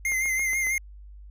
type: tone with vibrato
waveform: square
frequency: 2094 Hz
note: C7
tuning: 1 cent sharp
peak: -24 dBFS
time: 0.05-0.78 s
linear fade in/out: 2 ms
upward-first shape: sine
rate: 6.1 Hz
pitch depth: 42 cents each way
type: click train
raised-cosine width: 0.5 ms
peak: -27 dBFS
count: 5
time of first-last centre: 0.12-0.669 s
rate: 7.28 Hz
effects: added 50 Hz sine -42 dBFS peak until 1.3 s